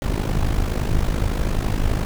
brown noise with amplitude modulation, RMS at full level -17 dBFS, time 0.02-2.05 s, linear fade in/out 0 ms, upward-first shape sine, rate 51.8 Hz, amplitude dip 75%, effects none

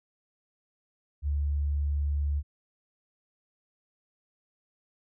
sine tone, 72.3 Hz, D2, 27 cents flat, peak -25 dBFS, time 1.22-2.43 s, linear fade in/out 50 ms, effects none

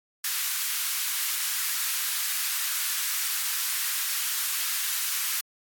white high-pass noise, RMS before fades -28 dBFS, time 0.24-5.41 s, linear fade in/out 5 ms, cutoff 1200 Hz, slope 24 dB/octave, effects AAC 64 kbps

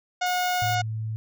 harmonic tone, 724 Hz, F#5, 38 cents flat, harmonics 1 / 2 / 3 / 4 / 5 / 6 / 7 / 8 / 9 / 10, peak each -24 / -30 / -34 / -36 / -38 / -40 / -41 / -42 / -43 / -44 dBFS, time 0.21-0.82 s, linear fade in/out 10 ms
violet noise, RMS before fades -39 dBFS, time 0.26-0.75 s, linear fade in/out 5 ms
sine tone, 110 Hz, A2, in tune, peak -27 dBFS, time 0.62-1.16 s, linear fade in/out 0 ms
effects none

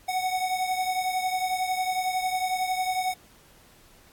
square beating tone pair, 740 / 751 Hz, F#5 / F#5, 0 / +26 cents, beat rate 11 Hz, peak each -27 / -32 dBFS, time 0.08-3.14 s, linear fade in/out 10 ms, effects pink hiss -56 dBFS RMS until 4.12 s + AAC 64 kbps

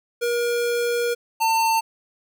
square tone pair in turn, 476.3 / 899.1 Hz, A#4 / A5, +37 / +37 cents, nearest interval major seventh, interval 1100 cents, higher second, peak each -21 / -18 dBFS, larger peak second, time 0.21-1.15 / 1.4-1.81 s, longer first, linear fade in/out 20 ms, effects none

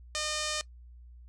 5% pulse tone with low-pass filter, 609 Hz, D#5, 37 cents flat, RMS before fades -33 dBFS, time 0.15-0.61 s, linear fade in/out 0 ms, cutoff 8700 Hz, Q 1.1, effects noise-tail reverb RT60 0.1 s tail -20 dB re dry + added 60 Hz sine -48 dBFS peak until 1.28 s

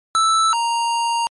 square tone pair in turn, 1318.5 / 932.3 Hz, E6 / A#5, 0 / 0 cents, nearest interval tritone, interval 600 cents, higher first, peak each -14 / -18 dBFS, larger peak first, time 0.15-0.53 / 0.53-1.27 s, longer second, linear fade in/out 0 ms, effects MP3 48 kbps

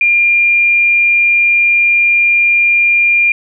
sine tone, 2400 Hz, D7, 37 cents sharp, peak -7 dBFS, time 0.01-3.32 s, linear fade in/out 2 ms, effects none

